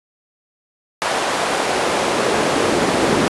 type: noise with high-pass filter sweep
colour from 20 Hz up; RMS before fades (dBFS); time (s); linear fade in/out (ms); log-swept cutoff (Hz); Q
brown; -18; 1.02-3.28; 0; 730 to 290; 0.95
effects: resampled to 24000 Hz